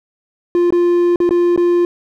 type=tone with dropouts; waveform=triangle; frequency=349.2 Hz; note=F4; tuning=in tune; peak=-8 dBFS; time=0.55-1.85 s; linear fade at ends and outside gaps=1 ms; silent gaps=0.705-0.724 / 1.159-1.202 / 1.292-1.308 / 1.562-1.576 s; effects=none